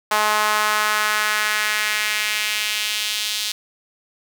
sawtooth tone with high-pass filter sweep, 212.2 Hz, G#3, 38 cents sharp, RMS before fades -21 dBFS, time 0.11-3.52 s, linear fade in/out 5 ms, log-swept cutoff 940 to 3700 Hz, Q 1.8, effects none

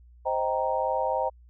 sine chord, C minor seventh, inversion none, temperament equal with one note detuned, 523.3 / 626.6 / 784 / 932.3 Hz, C5 / Eb5 / G5 / Bb5, 0 / +12 / 0 / 0 cents, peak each -29 / -30 / -30 / -29 dBFS, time 0.25-1.3 s, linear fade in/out 20 ms, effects added 60 Hz sine -50 dBFS peak until 1.49 s

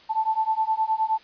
sine beating tone pair, 875 / 884.6 Hz, A5 / A5, -10 / +9 cents, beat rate 9.6 Hz, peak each -24 dBFS, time 0.09-1.19 s, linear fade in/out 20 ms, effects white hiss -52 dBFS RMS until 1.23 s + resampled to 11025 Hz

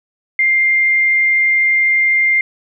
sine tone, 2104 Hz, C7, 9 cents sharp, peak -10 dBFS, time 0.39-2.41 s, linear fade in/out 2 ms, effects none

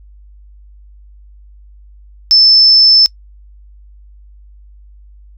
sine tone, 5274 Hz, E8, in tune, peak -4 dBFS, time 2.31-3.06 s, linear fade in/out 0 ms, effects noise-tail reverb RT60 0.1 s tail -23 dB re dry + added 50 Hz sine -37 dBFS peak until 5.37 s

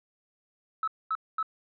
sine tone bursts, 1301 Hz, E6, 23 cents flat, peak -25 dBFS, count 3, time 0.83-1.428 s, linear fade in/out 2 ms, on 46 ms, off 230 ms, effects tanh soft clip ceiling -21 dBFS

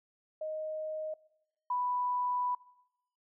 sine tone pair in turn, 623 / 989 Hz, D#5 / B5, +2 / +2 cents, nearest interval minor sixth, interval 800 cents, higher second, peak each -34 / -29 dBFS, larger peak second, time 0.41-1.14 / 1.7-2.55 s, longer second, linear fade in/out 5 ms, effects noise-tail reverb RT60 0.9 s tail -22 dB re dry

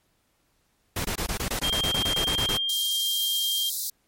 pink noise bursts, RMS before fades -28 dBFS, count 15, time 0.96-2.573 s, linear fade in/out 5 ms, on 87 ms, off 22 ms
sine tone, 3198 Hz, G7, 34 cents sharp, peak -24 dBFS, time 1.63-3.7 s, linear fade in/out 10 ms
white high-pass noise, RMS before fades -30 dBFS, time 2.69-3.9 s, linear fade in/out 5 ms, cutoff 3700 Hz, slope 96 dB/octave
effects pink hiss -69 dBFS RMS until 4.07 s + MP3 64 kbps

